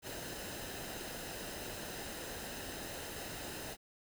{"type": "noise with comb filter", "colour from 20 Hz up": "pink", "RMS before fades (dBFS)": -44, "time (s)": [0.02, 3.77], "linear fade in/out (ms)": 50, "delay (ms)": 0.88, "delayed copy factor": -0.5, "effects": []}